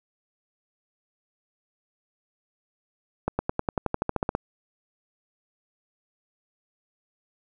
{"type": "accelerating click train", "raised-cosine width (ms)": 1, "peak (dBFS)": -10, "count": 14, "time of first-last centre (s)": [3.28, 4.351], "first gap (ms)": 110, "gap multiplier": 0.95, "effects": []}